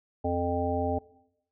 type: harmonic tone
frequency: 87.31 Hz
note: F2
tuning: in tune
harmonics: 1 / 3 / 5 / 7 / 9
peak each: -32 / -32 / -32 / -32 / -32 dBFS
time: 0.24-0.99 s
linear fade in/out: 10 ms
effects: noise-tail reverb RT60 0.8 s tail -21 dB re dry